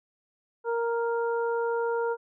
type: harmonic tone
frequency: 466.2 Hz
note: A#4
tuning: in tune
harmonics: 1 / 2 / 3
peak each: -26 / -32 / -36 dBFS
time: 0.64-2.17 s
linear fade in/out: 50 ms
effects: none